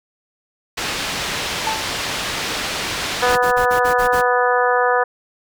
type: low-pass noise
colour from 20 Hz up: white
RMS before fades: -24 dBFS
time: 0.77-3.36 s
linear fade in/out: 10 ms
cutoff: 4200 Hz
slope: 12 dB/octave
type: tone with exponential decay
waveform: triangle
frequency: 880 Hz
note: A5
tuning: in tune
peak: -15 dBFS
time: 1.67-2.02 s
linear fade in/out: 1 ms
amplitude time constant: 76 ms
type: harmonic tone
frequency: 246.9 Hz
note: B3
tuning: in tune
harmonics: 2 / 3 / 4 / 5 / 6 / 7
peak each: -18 / -20 / -21 / -22 / -23 / -23 dBFS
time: 3.22-5.04 s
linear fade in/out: 10 ms
type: noise bursts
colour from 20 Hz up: pink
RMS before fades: -28 dBFS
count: 7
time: 3.28-4.22 s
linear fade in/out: 20 ms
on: 100 ms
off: 40 ms
effects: none